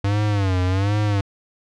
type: tone with vibrato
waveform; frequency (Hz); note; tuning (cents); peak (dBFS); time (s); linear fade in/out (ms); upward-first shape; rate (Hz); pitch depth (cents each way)
square; 98; G2; 0; -18; 0.04-1.21; 5; sine; 1.3; 130
effects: low-pass 5000 Hz 12 dB/octave